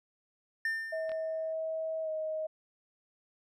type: tone with exponential decay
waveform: triangle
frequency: 1800 Hz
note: A6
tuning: 39 cents sharp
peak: -26 dBFS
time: 0.65-1.53 s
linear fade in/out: 2 ms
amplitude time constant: 190 ms
type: tone with pitch glide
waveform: sine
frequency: 641 to 627.8 Hz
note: E5 to D#5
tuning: -49 to +15 cents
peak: -32 dBFS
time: 0.92-2.47 s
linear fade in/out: 10 ms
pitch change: -36 cents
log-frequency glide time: 2.03-2.09 s
type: clicks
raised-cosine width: 0.3 ms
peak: -32 dBFS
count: 2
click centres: 1.094 / 1.118 s
effects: none